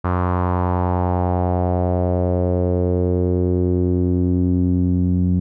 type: tone with low-pass filter sweep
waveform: sawtooth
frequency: 90 Hz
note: F#2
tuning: 47 cents flat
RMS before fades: -18 dBFS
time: 0.04-5.4 s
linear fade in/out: 10 ms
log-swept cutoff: 1200 to 210 Hz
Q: 3.2
effects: none